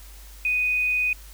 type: tone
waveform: sine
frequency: 2489 Hz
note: D#7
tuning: in tune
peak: -20 dBFS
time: 0.45-1.13 s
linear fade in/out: 2 ms
effects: added 50 Hz sine -42 dBFS peak until 1.33 s + white hiss -49 dBFS RMS until 1.33 s